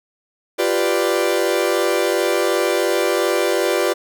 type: chord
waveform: 40% pulse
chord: G dominant seventh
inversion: third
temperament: equal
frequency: 349.2 / 392 / 493.9 / 587.3 Hz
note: F4 / G4 / B4 / D5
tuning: 0 / 0 / 0 / 0 cents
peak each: -21 dBFS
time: 0.58-3.94 s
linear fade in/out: 20 ms
effects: none